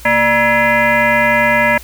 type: tone with frequency modulation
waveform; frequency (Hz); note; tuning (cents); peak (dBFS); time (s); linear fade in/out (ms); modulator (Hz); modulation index
sine; 1318.5; E6; 0; -9; 0.05-1.78; 5; 362; 2.7
effects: added 60 Hz sine -35 dBFS peak until 1.83 s + white hiss -38 dBFS RMS until 1.83 s